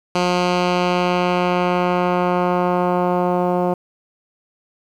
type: tone with low-pass filter sweep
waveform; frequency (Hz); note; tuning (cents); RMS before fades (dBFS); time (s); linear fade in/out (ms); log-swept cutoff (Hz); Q
10% pulse; 178.7; F3; +40; -18; 0.15-3.74; 5; 5300 to 740; 0.97
effects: 8-bit